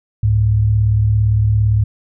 sine tone pair together, 68.92 / 106.5 Hz, C#2 / G#2, -9 / +44 cents, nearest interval minor sixth, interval 753 cents, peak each -19 / -11 dBFS, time 0.23-1.84 s, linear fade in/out 5 ms, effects none

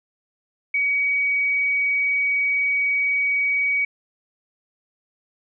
sine tone, 2261 Hz, C#7, 34 cents sharp, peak -18 dBFS, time 0.74-3.85 s, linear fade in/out 5 ms, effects none

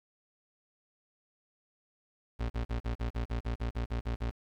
35% pulse tone bursts, 58.5 Hz, A#1, 7 cents sharp, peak -29 dBFS, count 13, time 2.39-4.312 s, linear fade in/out 20 ms, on 110 ms, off 41 ms, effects low-pass 4000 Hz 12 dB/octave + 10-bit

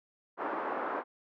white band-pass noise, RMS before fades -35 dBFS, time 0.37-1.04 s, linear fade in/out 50 ms, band 290 to 1300 Hz, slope 24 dB/octave, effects none

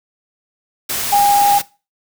sine tone in noise, 812 Hz, G#5, 39 cents flat, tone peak -9 dBFS, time 1.12-1.59 s, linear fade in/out 10 ms, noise white, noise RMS -21 dBFS, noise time 0.89-1.62 s, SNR +9 dB, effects noise-tail reverb RT60 0.3 s tail -20 dB re dry

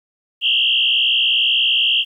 sine tone with frequency modulation, 3000 Hz, F#7, 23 cents sharp, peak -13 dBFS, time 0.41-2.05 s, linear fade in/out 50 ms, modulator 62.3 Hz, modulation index 4.3, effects 9-bit

